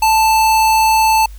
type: tone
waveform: square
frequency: 881 Hz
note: A5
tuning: 2 cents sharp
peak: -10 dBFS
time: 0.02-1.26 s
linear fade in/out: 5 ms
effects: added 50 Hz sine -30 dBFS peak until 1.38 s + white hiss -48 dBFS RMS until 1.38 s